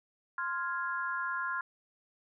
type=chord; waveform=sine; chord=F minor; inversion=second; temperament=equal; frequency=1046.5 / 1396.9 / 1661.2 Hz; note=C6 / F6 / Ab6; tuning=0 / 0 / 0 cents; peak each=-36 / -35 / -38 dBFS; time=0.38-1.61 s; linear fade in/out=2 ms; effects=none